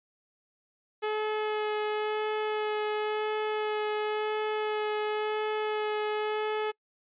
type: tone with vibrato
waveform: sawtooth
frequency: 426.5 Hz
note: G#4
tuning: 46 cents sharp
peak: -24 dBFS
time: 1.02-6.72 s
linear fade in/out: 20 ms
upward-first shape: sine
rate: 0.95 Hz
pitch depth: 10 cents each way
effects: noise-tail reverb RT60 0.1 s tail -26 dB re dry + resampled to 8000 Hz